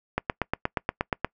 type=click train; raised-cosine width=0.5 ms; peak=-9 dBFS; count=10; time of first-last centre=0.18-1.246 s; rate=8.44 Hz; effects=noise-tail reverb RT60 0.1 s tail -25 dB re dry